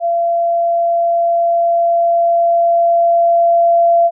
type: tone with level ramp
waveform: sine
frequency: 682 Hz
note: F5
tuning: 41 cents flat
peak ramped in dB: -12 to -7 dBFS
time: 0-4.11 s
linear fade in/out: 50 ms
effects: none